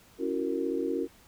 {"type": "chord", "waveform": "sine", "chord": "F# dominant seventh", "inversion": "second", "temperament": "just", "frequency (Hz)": [277.5, 333, 370, 462.5], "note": ["C#4", "E4", "F#4", "A#4"], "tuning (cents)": [2, 18, 0, -14], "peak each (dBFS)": -33, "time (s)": [0.18, 1.08], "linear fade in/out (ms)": 50, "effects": ["pink hiss -58 dBFS RMS until 1.27 s"]}